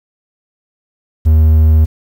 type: tone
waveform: triangle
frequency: 78.4 Hz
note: D#2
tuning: 14 cents sharp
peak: -3 dBFS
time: 1.25-1.86 s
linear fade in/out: 20 ms
effects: 7-bit